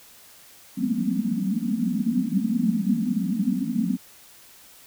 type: band-pass noise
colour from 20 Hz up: white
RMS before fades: -24 dBFS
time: 0.77-3.97 s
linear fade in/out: 10 ms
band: 180 to 260 Hz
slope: 96 dB/octave
effects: white hiss -50 dBFS RMS until 4.86 s